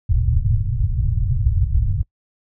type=low-pass noise; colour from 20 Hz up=white; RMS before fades=-18 dBFS; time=0.09-2.03 s; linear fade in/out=5 ms; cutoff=120 Hz; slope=48 dB/octave; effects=noise-tail reverb RT60 0.1 s tail -24 dB re dry